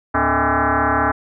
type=tone with frequency modulation; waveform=sine; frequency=254.1 Hz; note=B3; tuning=49 cents sharp; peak=-14 dBFS; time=0.14-1.12 s; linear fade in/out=10 ms; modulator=181 Hz; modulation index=7.8; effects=none